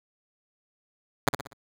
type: tone with echo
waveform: 5% pulse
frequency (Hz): 138.59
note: C#3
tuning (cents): 0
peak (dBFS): -7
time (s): 1.27-1.29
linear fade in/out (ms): 2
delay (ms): 61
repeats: 4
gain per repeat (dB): -7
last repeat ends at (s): 1.534
effects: none